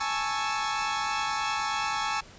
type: chord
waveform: sawtooth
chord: A major seventh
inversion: third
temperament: equal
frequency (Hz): 830.6 / 880 / 1108.7 / 1318.5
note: G#5 / A5 / C#6 / E6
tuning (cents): 0 / 0 / 0 / 0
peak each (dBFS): -29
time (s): 0-2.21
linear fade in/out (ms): 10
effects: pink hiss -50 dBFS RMS until 2.38 s + resampled to 16000 Hz